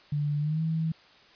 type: tone with pitch glide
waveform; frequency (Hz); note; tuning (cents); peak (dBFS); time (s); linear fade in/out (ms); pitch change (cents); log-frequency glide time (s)
sine; 146.83 to 161.05; D3 to E3; 0 to -40; -25; 0.12-0.92; 5; +160; 0.39-0.62
effects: white hiss -56 dBFS RMS until 1.35 s + resampled to 11025 Hz